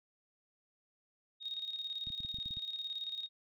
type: tone with tremolo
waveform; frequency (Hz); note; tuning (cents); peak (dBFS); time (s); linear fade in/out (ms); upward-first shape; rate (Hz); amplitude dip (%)
sine; 3729; A#7; 0; -36; 1.4-3.29; 50; square; 18; 55
type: clicks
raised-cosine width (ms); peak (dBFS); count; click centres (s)
5; -38; 9; 2.072 / 2.103 / 2.204 / 2.249 / 2.344 / 2.386 / 2.46 / 2.508 / 2.571
effects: none